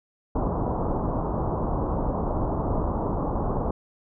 pink low-pass noise, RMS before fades -26 dBFS, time 0.35-3.71 s, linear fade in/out 5 ms, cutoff 1100 Hz, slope 48 dB/octave, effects none

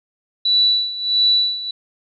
sine tone with tremolo, 3951 Hz, B7, in tune, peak -11 dBFS, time 0.45-1.71 s, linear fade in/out 5 ms, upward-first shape sine, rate 1.5 Hz, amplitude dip 80%, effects none

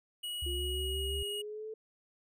square tone with pitch glide, 2910 to 2885 Hz, F#7 to F#7, -29 to -44 cents, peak -37 dBFS, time 0.23-1.42 s, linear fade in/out 10 ms, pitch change -15 cents, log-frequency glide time 0.55-1.22 s
sine tone with vibrato, 70.4 Hz, C#2, 27 cents sharp, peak -35 dBFS, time 0.42-1.23 s, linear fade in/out 5 ms, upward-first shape sine, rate 5.8 Hz, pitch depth 62 cents each way
sine linear sweep, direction up, 349.2 to 440 Hz, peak -39 dBFS, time 0.46-1.74 s, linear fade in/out 5 ms
effects none

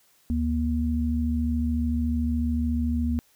sine tone pair together, 74.8 / 238.2 Hz, D2 / A#3, +32 / +38 cents, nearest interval octave + minor sixth, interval 2006 cents, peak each -25 dBFS, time 0.3-3.19 s, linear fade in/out 0 ms, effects white hiss -62 dBFS RMS until 3.35 s

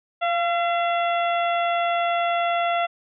harmonic tone with a mistuned harmonic, 680 Hz, F5, 46 cents flat, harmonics 1 / 2 / 3 / 4 / 5, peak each -21 / -27 / -31 / -33 / -35 dBFS, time 0.21-2.87 s, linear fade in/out 20 ms, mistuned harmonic 1, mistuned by +27 cents, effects none

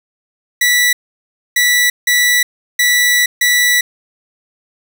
sawtooth tone bursts at uneven times, 1959 Hz, B6, 15 cents flat, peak -6 dBFS, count 5, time 0.61-0.93 / 1.56-1.9 / 2.07-2.43 / 2.79-3.26 / 3.41-3.81 s, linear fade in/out 5 ms, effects none

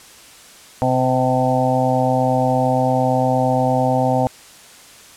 harmonic tone with a mistuned harmonic, 128.7 Hz, C3, 28 cents flat, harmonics 1 / 2 / 4 / 5 / 6 / 7, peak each -21 / -21 / -21 / -22 / -20 / -25 dBFS, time 0.82-4.27 s, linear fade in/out 0 ms, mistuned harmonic 7, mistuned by -21 cents, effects white hiss -43 dBFS RMS until 5.16 s + low-pass 10000 Hz 12 dB/octave

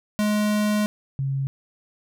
square / sine tone pair in turn, 210 / 136.25 Hz, G#3 / C#3, +19 / -29 cents, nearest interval perfect fifth, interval 748 cents, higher first, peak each -20 / -22 dBFS, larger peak first, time 0.19-0.86 / 1.19-1.47 s, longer first, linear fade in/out 0 ms, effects none

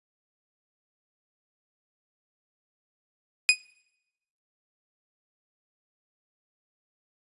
sawtooth tone with exponential decay, 2489 Hz, D#7, in tune, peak -8 dBFS, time 3.49-3.6 s, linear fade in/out 0 ms, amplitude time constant 22 ms, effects noise-tail reverb RT60 0.9 s tail -26 dB re dry + resampled to 24000 Hz

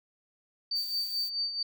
sine tone with tremolo, 4600 Hz, D8, 37 cents flat, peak -27 dBFS, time 0.71-1.63 s, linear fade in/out 5 ms, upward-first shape sine, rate 4.6 Hz, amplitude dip 60%
violet noise, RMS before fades -44 dBFS, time 0.75-1.3 s, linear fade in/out 20 ms
effects none

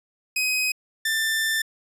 sawtooth tone pair in turn, 2520 / 1779.5 Hz, D#7 / A6, +21 / +19 cents, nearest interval tritone, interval 602 cents, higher first, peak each -18 dBFS, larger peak neither, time 0.36-0.72 / 1.05-1.62 s, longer second, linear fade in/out 5 ms, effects resampled to 32000 Hz

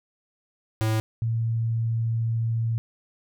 square / sine tone pair in turn, 110 / 114.23 Hz, A2 / A#2, 0 / -35 cents, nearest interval minor second, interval 65 cents, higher second, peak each -22 dBFS, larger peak neither, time 0.81-1 / 1.22-2.78 s, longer second, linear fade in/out 0 ms, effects none

